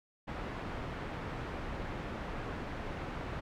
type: low-pass noise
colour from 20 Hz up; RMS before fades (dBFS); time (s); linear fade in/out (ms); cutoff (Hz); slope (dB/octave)
pink; -40; 0.27-3.41; 20; 1900; 12
effects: none